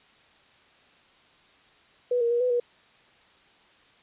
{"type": "tone with pitch steps", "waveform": "sine", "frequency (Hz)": [490.9, 468.9, 477, 499.8, 482.8], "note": ["B4", "A#4", "A#4", "B4", "B4"], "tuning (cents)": [-10, 10, 40, 21, -39], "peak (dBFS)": -21, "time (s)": [2.11, 2.6], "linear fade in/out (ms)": 5, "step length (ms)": 98, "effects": ["white hiss -58 dBFS RMS until 4.02 s", "resampled to 8000 Hz"]}